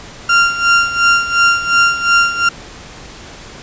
35% pulse tone with tremolo, 1388 Hz, F6, 11 cents flat, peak -5 dBFS, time 0.29-2.49 s, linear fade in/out 5 ms, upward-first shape sine, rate 2.8 Hz, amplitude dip 75%, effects pink hiss -34 dBFS RMS until 3.62 s + resampled to 16000 Hz

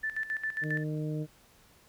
sine tone with tremolo, 1760 Hz, A6, in tune, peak -29 dBFS, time 0.03-0.84 s, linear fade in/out 10 ms, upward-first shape square, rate 7.4 Hz, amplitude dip 75%
harmonic tone, 153.2 Hz, D#3, 27 cents flat, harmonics 1 / 2 / 3 / 4, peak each -32 / -37 / -41 / -46 dBFS, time 0.61-1.27 s, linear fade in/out 50 ms
effects pink hiss -61 dBFS RMS until 1.88 s

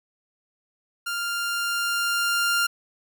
sawtooth tone with level ramp, 1396.9 Hz, F6, in tune, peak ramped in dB -23 to -16 dBFS, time 1.06-2.67 s, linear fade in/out 10 ms, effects none

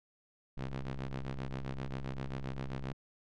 sawtooth ring-modulated tone, 65.41 Hz, C2, in tune, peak -30 dBFS, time 0.57-2.93 s, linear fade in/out 5 ms, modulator 69.2 Hz, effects low-pass 4000 Hz 12 dB/octave

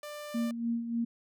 sawtooth tone, 593 Hz, D5, 17 cents sharp, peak -36 dBFS, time 0.03-0.51 s, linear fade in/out 2 ms
sine tone with tremolo, 233.1 Hz, A#3, in tune, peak -27 dBFS, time 0.34-1.05 s, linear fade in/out 10 ms, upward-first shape sine, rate 3.4 Hz, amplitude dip 60%
effects none

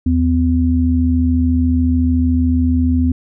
sine tone pair together, 79.75 / 253.2 Hz, D#2 / B3, +43 / +43 cents, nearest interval octave + minor sixth, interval 2000 cents, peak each -14 dBFS, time 0.06-3.12 s, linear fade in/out 5 ms, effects none

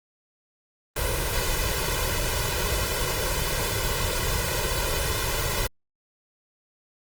pink noise with comb filter, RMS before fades -26 dBFS, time 0.96-5.67 s, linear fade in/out 5 ms, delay 2 ms, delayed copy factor +0.8, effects Opus 24 kbps

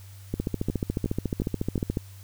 two click trains, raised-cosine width 3 ms, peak -14 / -13 dBFS, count 5 / 23, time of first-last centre 0.34-1.779 / 0.4-1.971 s, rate 2.78 / 14 Hz, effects added 97 Hz sine -43 dBFS peak until 2.23 s + white hiss -54 dBFS RMS until 2.23 s

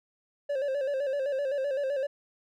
triangle tone with vibrato, 551 Hz, C#5, 11 cents flat, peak -25 dBFS, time 0.49-2.07 s, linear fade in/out 10 ms, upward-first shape square, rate 7.8 Hz, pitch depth 71 cents each way, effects none

